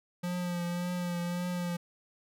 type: tone with vibrato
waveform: square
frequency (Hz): 176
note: F3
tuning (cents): +14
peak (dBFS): -32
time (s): 0.23-1.77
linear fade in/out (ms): 10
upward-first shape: triangle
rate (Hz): 1.8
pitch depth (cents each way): 31
effects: none